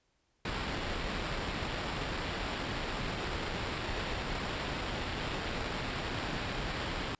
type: noise with sample-and-hold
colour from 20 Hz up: pink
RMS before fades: -36 dBFS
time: 0.45-7.15 s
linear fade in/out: 2 ms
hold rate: 6300 Hz
effects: pink hiss -75 dBFS RMS until 7.19 s + resampled to 16000 Hz